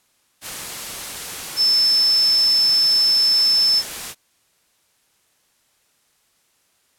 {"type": "tone in noise", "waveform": "sine", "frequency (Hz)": 5274, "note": "E8", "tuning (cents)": 0, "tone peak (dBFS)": -13, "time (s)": [1.56, 3.83], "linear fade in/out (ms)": 50, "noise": "white", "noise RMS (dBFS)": -30, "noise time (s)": [0.41, 4.15], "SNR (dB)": 14, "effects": ["white hiss -63 dBFS RMS until 6.98 s", "low-pass 12000 Hz 12 dB/octave"]}